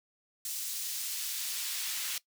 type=noise with high-pass filter sweep; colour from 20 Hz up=pink; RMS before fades=-36 dBFS; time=0.45-2.18 s; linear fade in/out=2 ms; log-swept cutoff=5700 to 2500 Hz; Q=0.71; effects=noise-tail reverb RT60 0.1 s tail -19 dB re dry